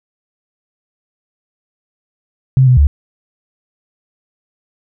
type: tone with pitch steps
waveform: sine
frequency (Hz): 131.6 / 126.3 / 72.1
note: C3 / B2 / D2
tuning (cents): +10 / +39 / -31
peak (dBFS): -5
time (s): 2.57-2.87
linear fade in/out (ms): 0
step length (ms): 100
effects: none

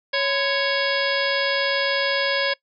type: harmonic tone with a mistuned harmonic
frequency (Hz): 554.4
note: C#5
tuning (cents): 0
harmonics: 1 / 2 / 3 / 4 / 5 / 6 / 7 / 8 / 9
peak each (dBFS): -24 / -31 / -25 / -27 / -32 / -29 / -35 / -32 / -29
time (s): 0.13-2.54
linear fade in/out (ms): 10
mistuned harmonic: 2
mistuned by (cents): -150
effects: noise-tail reverb RT60 0.1 s tail -22 dB re dry

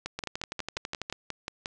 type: two click trains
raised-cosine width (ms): 0.2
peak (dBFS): -16 / -16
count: 12 / 10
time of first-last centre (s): 0.19-1.099 / 0.06-1.659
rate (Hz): 12.1 / 5.63
effects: resampled to 24000 Hz + 9-bit

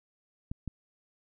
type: clicks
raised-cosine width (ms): 5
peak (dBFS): -23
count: 2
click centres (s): 0.515 / 0.677
effects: none

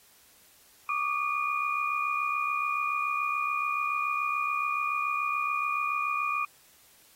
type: tone cluster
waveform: sine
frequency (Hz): 1146 / 1213 / 2439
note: D6 / D#6 / D#7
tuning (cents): -43 / -44 / -35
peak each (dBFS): -31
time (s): 0.89-6.45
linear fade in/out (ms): 2
effects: white hiss -59 dBFS RMS until 7.15 s + AAC 48 kbps

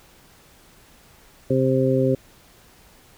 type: harmonic tone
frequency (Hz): 131.4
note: C3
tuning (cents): +8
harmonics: 1 / 2 / 3 / 4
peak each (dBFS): -22 / -22 / -22 / -22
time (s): 1.5-2.15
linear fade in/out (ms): 5
effects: pink hiss -52 dBFS RMS until 3.17 s

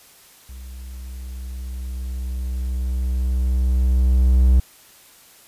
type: tone with level ramp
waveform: triangle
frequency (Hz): 63.3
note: B1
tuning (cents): +43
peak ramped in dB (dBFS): -32 to -8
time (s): 0.49-4.6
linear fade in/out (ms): 5
effects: white hiss -49 dBFS RMS until 5.47 s + resampled to 32000 Hz

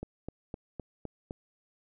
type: click train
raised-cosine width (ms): 2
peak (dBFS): -24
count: 6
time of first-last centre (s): 0.03-1.309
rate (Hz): 3.91
effects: none

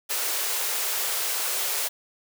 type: high-pass noise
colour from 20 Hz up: white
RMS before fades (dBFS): -27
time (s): 0.09-1.89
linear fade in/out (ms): 20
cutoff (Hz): 370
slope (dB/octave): 48
effects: none

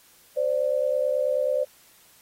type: tone pair together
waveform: sine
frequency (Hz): 518 / 587.3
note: C5 / D5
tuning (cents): -17 / 0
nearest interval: major second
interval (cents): 217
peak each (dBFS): -24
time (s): 0.36-1.65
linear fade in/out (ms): 20
effects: white hiss -56 dBFS RMS until 2.21 s + AAC 48 kbps

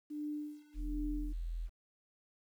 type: tone with tremolo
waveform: sine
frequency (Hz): 298.1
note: D4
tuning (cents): +26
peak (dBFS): -36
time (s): 0.1-1.33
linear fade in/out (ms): 10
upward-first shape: sine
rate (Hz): 1.3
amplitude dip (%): 95
type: tone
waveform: sine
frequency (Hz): 41.87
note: E1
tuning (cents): +28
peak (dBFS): -36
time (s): 0.74-1.7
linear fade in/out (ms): 50
effects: 11-bit

